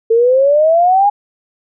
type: exponential sweep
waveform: sine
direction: up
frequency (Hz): 446 to 830.6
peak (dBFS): -7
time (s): 0.1-1.1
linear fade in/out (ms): 10
effects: none

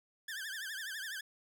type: tone with vibrato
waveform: sawtooth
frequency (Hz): 1661.2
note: G#6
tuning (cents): 0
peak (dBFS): -36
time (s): 0.28-1.21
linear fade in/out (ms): 5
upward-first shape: triangle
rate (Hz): 12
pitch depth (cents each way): 180
effects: none

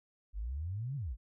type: exponential two-way sweep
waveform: sine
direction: up then down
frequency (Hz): 46.45 to 147 to 46.45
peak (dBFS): -35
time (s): 0.33-1.17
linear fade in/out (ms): 50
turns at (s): 0.96
effects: none

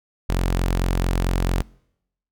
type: tone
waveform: sawtooth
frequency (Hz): 44.49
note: F1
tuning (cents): +33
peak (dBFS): -15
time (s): 0.29-1.62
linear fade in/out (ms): 0
effects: noise-tail reverb RT60 0.8 s tail -25 dB re dry

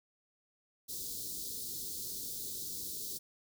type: band-stop noise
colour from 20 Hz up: white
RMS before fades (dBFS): -41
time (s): 0.88-3.19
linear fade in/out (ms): 20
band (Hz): 470 to 3800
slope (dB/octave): 48
effects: none

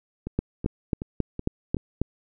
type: two click trains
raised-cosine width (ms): 3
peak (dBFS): -18 / -10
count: 5 / 7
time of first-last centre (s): 0.27-1.768 / 0.39-2.016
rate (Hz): 2.67 / 3.69
effects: none

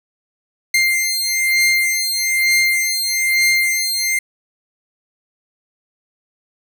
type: beating tone pair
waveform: sawtooth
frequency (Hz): 2100 / 2101.1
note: C7 / C7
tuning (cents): +6 / +7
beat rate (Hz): 1.1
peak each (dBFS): -14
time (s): 0.74-4.19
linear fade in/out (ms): 5
effects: none

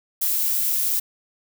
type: noise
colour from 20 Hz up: violet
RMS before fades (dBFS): -22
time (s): 0.21-1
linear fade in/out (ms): 10
effects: none

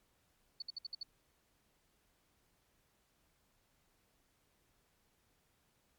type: tone bursts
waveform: sine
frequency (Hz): 4484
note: C#8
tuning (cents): +19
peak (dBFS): -39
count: 6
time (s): 0.6-1.032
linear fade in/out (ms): 5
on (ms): 22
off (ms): 60
effects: pink hiss -75 dBFS RMS until 5.98 s + MP3 96 kbps

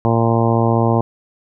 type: harmonic tone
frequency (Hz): 115.2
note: A#2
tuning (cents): -20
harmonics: 1 / 2 / 3 / 4 / 5 / 6 / 7 / 8 / 9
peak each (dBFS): -16 / -19 / -21 / -22 / -23 / -24 / -24 / -25 / -26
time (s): 0.05-1.01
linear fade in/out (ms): 0
effects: none

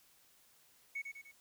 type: tone with echo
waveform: triangle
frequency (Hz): 2217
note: C#7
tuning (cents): 0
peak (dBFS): -34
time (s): 0.95-1.02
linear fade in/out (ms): 10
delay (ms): 99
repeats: 3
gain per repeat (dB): -6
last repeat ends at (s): 1.317
effects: tanh soft clip ceiling -34 dBFS + white hiss -67 dBFS RMS until 1.4 s

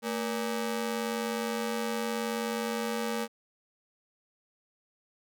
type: ring-modulated tone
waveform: sawtooth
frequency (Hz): 349.2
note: F4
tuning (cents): 0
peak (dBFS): -23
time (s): 0.02-3.28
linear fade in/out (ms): 50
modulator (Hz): 125
effects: none

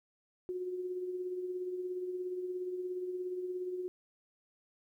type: tone with tremolo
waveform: sine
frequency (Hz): 364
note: F#4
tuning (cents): -28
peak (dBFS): -33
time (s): 0.49-3.88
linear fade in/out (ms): 0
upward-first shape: triangle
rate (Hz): 17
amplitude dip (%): 50
effects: 12-bit

